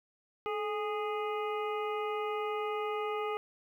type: harmonic tone with a mistuned harmonic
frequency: 413.1 Hz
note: G#4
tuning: 9 cents flat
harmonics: 1 / 2 / 3 / 5 / 6 / 7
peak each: -34 / -39 / -38 / -46 / -48 / -50 dBFS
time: 0.46-3.37 s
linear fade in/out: 0 ms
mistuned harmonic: 1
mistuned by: +63 cents
effects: 11-bit